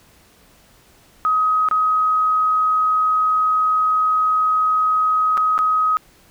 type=tone with dropouts; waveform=sine; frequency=1263 Hz; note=D#6; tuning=26 cents sharp; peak=-14 dBFS; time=1.25-5.97 s; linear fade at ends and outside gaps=0 ms; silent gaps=1.687-1.712 / 5.372-5.377 / 5.579-5.589 s; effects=pink hiss -52 dBFS RMS until 6.3 s